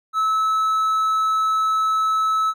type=tone; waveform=triangle; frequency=1300 Hz; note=E6; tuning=24 cents flat; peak=-15 dBFS; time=0.13-2.54 s; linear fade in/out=50 ms; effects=none